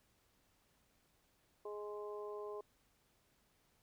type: harmonic tone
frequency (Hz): 208.4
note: G#3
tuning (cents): +6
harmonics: 2 / 3 / 4 / 5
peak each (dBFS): -44 / -52 / -57 / -52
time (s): 1.65-2.61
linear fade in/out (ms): 5
effects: pink hiss -75 dBFS RMS until 3.82 s